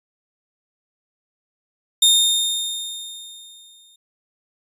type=tone with exponential decay; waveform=sawtooth; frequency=3657 Hz; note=A#7; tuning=34 cents flat; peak=-7 dBFS; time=2.02-3.96 s; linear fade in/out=5 ms; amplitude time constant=420 ms; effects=resampled to 32000 Hz